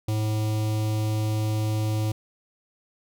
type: tone with notch filter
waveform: square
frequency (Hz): 107.9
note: A2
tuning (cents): -33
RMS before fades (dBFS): -25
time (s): 0.08-2.12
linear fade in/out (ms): 5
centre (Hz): 1600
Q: 0.92
effects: none